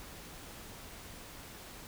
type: silence
effects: pink hiss -49 dBFS RMS until 1.87 s